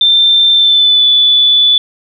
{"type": "tone with pitch glide", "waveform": "sine", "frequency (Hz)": [3571, 3471], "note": ["A7", "A7"], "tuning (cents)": [25, -24], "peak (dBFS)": -5, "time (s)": [0.01, 1.78], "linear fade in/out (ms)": 2, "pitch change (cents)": -49, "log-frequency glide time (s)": [0.51, 1.07], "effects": []}